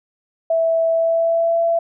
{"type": "tone with pitch glide", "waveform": "sine", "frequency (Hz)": [657, 671.2], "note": ["E5", "E5"], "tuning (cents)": [-6, 31], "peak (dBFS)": -14, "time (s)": [0.5, 1.79], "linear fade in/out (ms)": 5, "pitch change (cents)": 37, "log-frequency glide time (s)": [0.89, 1.61], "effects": []}